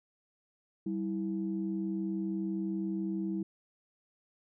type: tone pair together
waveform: sine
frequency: 193.72 / 325.8 Hz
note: G3 / E4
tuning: -20 / -20 cents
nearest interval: major sixth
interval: 900 cents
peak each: -33 / -34 dBFS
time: 0.86-3.43 s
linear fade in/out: 5 ms
effects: tanh soft clip ceiling -23 dBFS